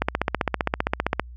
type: click train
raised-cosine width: 0.5 ms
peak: -5 dBFS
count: 19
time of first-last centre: 0.02-1.196 s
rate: 15.3 Hz
effects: added 60 Hz sine -38 dBFS peak until 1.36 s